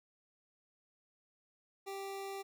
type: tone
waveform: 25% pulse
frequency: 392 Hz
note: G4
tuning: in tune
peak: -37 dBFS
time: 1.86-2.43 s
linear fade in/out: 20 ms
effects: none